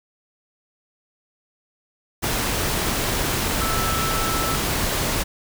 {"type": "tone in noise", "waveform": "sine", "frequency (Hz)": 1318, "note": "E6", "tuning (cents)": -1, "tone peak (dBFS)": -26, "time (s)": [3.6, 4.57], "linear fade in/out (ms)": 20, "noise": "pink", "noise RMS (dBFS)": -23, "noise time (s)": [2.22, 5.24], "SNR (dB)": -6, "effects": []}